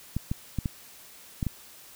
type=clicks; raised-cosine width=5 ms; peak=-15 dBFS; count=6; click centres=0.166 / 0.315 / 0.587 / 0.658 / 1.428 / 1.467 s; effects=white hiss -50 dBFS RMS until 1.95 s